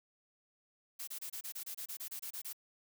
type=noise bursts; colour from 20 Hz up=blue; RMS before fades=-43 dBFS; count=14; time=0.99-2.531 s; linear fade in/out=10 ms; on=85 ms; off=27 ms; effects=none